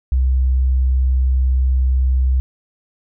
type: tone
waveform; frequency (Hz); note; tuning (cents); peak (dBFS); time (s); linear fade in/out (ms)
sine; 64.5; C2; -24; -12; 0.12-2.4; 0
effects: none